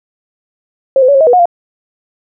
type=tone with pitch steps; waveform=sine; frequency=537 / 510 / 566 / 541 / 636 / 487.7 / 724 / 693 Hz; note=C5 / C5 / C#5 / C#5 / D#5 / B4 / F#5 / F5; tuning=+45 / -44 / +36 / -42 / +38 / -22 / -38 / -14 cents; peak=-4 dBFS; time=0.96-1.456 s; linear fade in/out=2 ms; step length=62 ms; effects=none